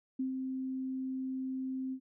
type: tone with ADSR envelope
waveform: sine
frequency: 261.6 Hz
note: C4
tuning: in tune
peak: -30 dBFS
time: 0.19-2 s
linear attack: 8 ms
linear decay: 120 ms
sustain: -4 dB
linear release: 75 ms
effects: none